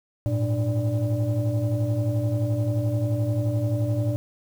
sine tone cluster, 104.1 / 115.6 / 296.7 / 584 Hz, G#2 / A#2 / D4 / D5, +5 / -14 / +18 / -10 cents, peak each -26 / -22 / -29 / -30 dBFS, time 0.26-4.16 s, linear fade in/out 0 ms, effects tanh soft clip ceiling -16 dBFS + 8-bit

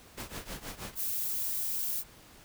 pink noise with tremolo, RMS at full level -38 dBFS, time 0.17-0.95 s, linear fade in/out 10 ms, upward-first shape triangle, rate 6.3 Hz, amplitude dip 95%
violet noise, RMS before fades -33 dBFS, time 0.95-2.04 s, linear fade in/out 50 ms
effects pink hiss -55 dBFS RMS until 2.44 s

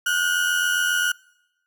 35% pulse tone pair together, 1443.6 / 1531 Hz, F#6 / G6, -43 / -41 cents, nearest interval minor second, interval 102 cents, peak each -19 / -24 dBFS, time 0.06-1.12 s, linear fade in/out 5 ms, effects noise-tail reverb RT60 0.9 s tail -25 dB re dry

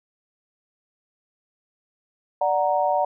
sine chord, D augmented, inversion none, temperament equal, 587.3 / 740 / 932.3 Hz, D5 / F#5 / A#5, 0 / 0 / 0 cents, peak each -23 / -22 / -24 dBFS, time 2.41-3.05 s, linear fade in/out 5 ms, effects none

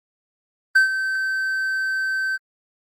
triangle tone with ADSR envelope, 1546 Hz, G6, 24 cents flat, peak -8 dBFS, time 0.75-2.38 s, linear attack 11 ms, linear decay 120 ms, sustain -11 dB, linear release 29 ms, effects Opus 24 kbps

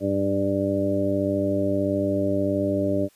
harmonic tone with a mistuned harmonic, 98.5 Hz, G2, 9 cents sharp, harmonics 1 / 2 / 3 / 4 / 5 / 6, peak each -30 / -29 / -25 / -30 / -35 / -25 dBFS, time 0-3.09 s, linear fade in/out 50 ms, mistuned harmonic 1, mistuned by +29 cents, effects white hiss -59 dBFS RMS until 3.15 s + resampled to 32000 Hz

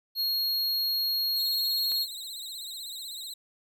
square tone, 4285 Hz, C8, 40 cents sharp, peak -26 dBFS, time 0.15-2.07 s, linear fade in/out 50 ms
sawtooth tone with vibrato, 3948 Hz, B7, 1 cent flat, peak -34 dBFS, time 1.36-3.34 s, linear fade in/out 5 ms, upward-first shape triangle, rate 16 Hz, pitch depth 120 cents each way
click, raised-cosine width 0.2 ms, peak -26 dBFS, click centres 1.919 s
effects none

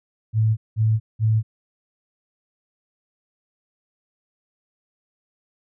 sine tone bursts, 110 Hz, A2, in tune, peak -15 dBFS, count 3, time 0.33-1.43 s, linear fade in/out 50 ms, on 240 ms, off 190 ms, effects none

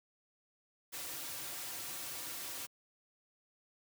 white noise with comb filter, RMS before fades -43 dBFS, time 0.92-2.67 s, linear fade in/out 20 ms, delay 4.7 ms, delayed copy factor -0.6, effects high-pass 100 Hz 12 dB/octave

